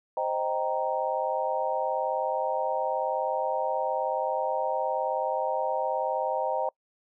sine chord, C minor seventh, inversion none, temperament equal, 523.3 / 622.3 / 784 / 932.3 Hz, C5 / Eb5 / G5 / Bb5, 0 / 0 / 0 / 0 cents, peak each -31 dBFS, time 0.17-6.69 s, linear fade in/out 2 ms, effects noise-tail reverb RT60 0.1 s tail -26 dB re dry

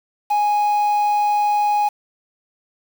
triangle tone with quantisation, 830.6 Hz, G#5, in tune, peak -13 dBFS, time 0.3-1.89 s, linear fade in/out 10 ms, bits 6, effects none

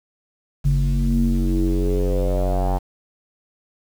square tone with low-pass filter sweep, 46.25 Hz, F#1, in tune, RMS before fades -19 dBFS, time 0.64-2.79 s, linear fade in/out 20 ms, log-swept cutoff 150 to 830 Hz, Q 5.8, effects 7-bit

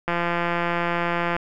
click train, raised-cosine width 0.5 ms, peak -9 dBFS, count 222, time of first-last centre 0.08-1.365 s, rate 172 Hz, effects none

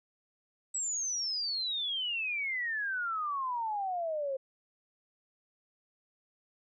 sine exponential sweep, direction down, 7902 to 524 Hz, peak -31 dBFS, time 0.74-4.37 s, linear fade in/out 10 ms, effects none

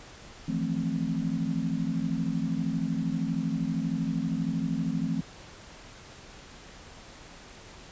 sine chord, F major seventh, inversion third, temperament equal with one note detuned, 161.89 / 174.61 / 220 / 261.6 Hz, E3 / F3 / A3 / C4, -31 / 0 / 0 / 0 cents, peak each -32 dBFS, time 0.48-5.21 s, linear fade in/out 5 ms, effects pink hiss -48 dBFS RMS until 7.91 s + resampled to 16000 Hz

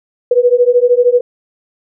sine beating tone pair, 482.8 / 495.8 Hz, B4 / B4, -39 / +7 cents, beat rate 13 Hz, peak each -10 dBFS, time 0.31-1.21 s, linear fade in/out 5 ms, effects none

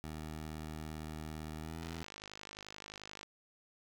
15% pulse tone with pitch glide, 77.7 to 82.32 Hz, D#2 to E2, -2 to -2 cents, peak -35 dBFS, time 0.04-2.03 s, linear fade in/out 0 ms, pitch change +100 cents, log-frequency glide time 1.58-1.82 s
click train, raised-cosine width 0.2 ms, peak -29 dBFS, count 73, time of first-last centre 1.83-3.231 s, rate 51.4 Hz
effects 10-bit

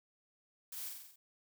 blue noise with echo, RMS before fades -45 dBFS, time 0.72-0.89 s, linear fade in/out 5 ms, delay 45 ms, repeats 6, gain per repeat -3 dB, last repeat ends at 1.16 s, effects none

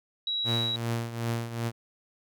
sine tone, 3880 Hz, B7, 31 cents flat, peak -27 dBFS, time 0.27-0.76 s, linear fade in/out 2 ms
sawtooth tone with tremolo, 116.54 Hz, A#2, in tune, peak -22 dBFS, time 0.44-1.72 s, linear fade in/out 50 ms, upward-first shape triangle, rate 2.6 Hz, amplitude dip 75%
effects none

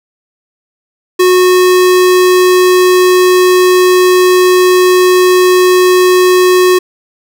square tone, 365.4 Hz, F#4, 22 cents flat, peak -5 dBFS, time 1.19-6.79 s, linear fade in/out 10 ms, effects none

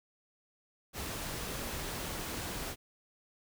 pink noise, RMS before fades -39 dBFS, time 0.93-2.76 s, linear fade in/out 50 ms, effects none

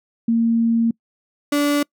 sine / 35% pulse tone pair in turn, 230 / 289.8 Hz, A#3 / D4, -23 / -23 cents, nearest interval major third, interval 400 cents, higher second, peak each -14 dBFS, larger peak neither, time 0.28-0.91 / 1.52-1.83 s, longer first, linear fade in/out 5 ms, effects noise-tail reverb RT60 0.1 s tail -26 dB re dry

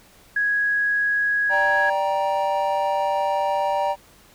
sine tone, 1661.2 Hz, G#6, in tune, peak -18 dBFS, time 0.36-1.9 s, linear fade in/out 5 ms
triangle chord, G minor, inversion second, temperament just, 588 / 784 / 940.8 Hz, D5 / G5 / Bb5, +2 / 0 / +16 cents, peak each -22 dBFS, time 1.49-3.96 s, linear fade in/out 50 ms
effects tanh soft clip ceiling -7 dBFS + pink hiss -52 dBFS RMS until 4.34 s

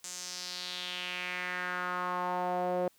sawtooth tone with band-pass filter sweep, 180 Hz, F#3, 47 cents flat, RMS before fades -35 dBFS, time 0.04-2.88 s, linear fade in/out 2 ms, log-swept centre 7200 to 540 Hz, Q 3, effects white hiss -66 dBFS RMS until 2.98 s

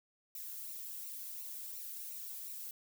violet noise with flanger, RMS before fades -45 dBFS, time 0.35-2.71 s, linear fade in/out 2 ms, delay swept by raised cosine 0.6 to 1.7 ms, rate 2.8 Hz, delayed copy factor -0.6, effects none

